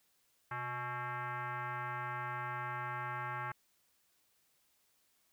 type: tone with frequency modulation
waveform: sine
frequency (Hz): 128.1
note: C3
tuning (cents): -36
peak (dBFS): -37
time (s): 0.51-3.52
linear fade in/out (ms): 5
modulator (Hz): 490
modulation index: 3.5
effects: white hiss -74 dBFS RMS until 5.32 s